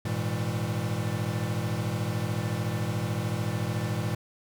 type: tone cluster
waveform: square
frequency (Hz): 104.2 / 117.9 / 160.7 / 202.6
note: G#2 / A#2 / E3 / G#3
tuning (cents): +6 / +20 / -44 / -43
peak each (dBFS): -33 / -32 / -35 / -37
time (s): 0.05-4.15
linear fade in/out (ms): 5
effects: none